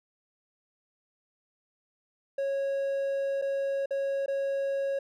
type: tone with dropouts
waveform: triangle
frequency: 550 Hz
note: C#5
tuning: 14 cents flat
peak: -25 dBFS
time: 2.38-4.99 s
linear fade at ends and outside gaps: 5 ms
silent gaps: 3.416-3.421 / 3.859-3.907 / 4.261-4.28 s
effects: none